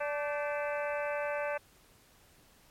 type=harmonic tone with a mistuned harmonic; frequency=291.7 Hz; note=D4; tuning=12 cents flat; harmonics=2 / 3 / 4 / 5 / 6 / 7 / 8 / 9; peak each=-33 / -40 / -43 / -40 / -46 / -46 / -47 / -45 dBFS; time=0-1.58 s; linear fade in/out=10 ms; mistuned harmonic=5; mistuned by=+86 cents; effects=pink hiss -62 dBFS RMS until 2.7 s + MP3 64 kbps